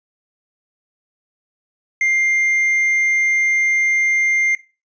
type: tone with hard clipping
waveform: triangle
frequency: 2100 Hz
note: C7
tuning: 6 cents sharp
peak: -15 dBFS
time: 2.01-4.55 s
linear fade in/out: 2 ms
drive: 6 dB
effects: noise-tail reverb RT60 0.3 s tail -18 dB re dry + resampled to 16000 Hz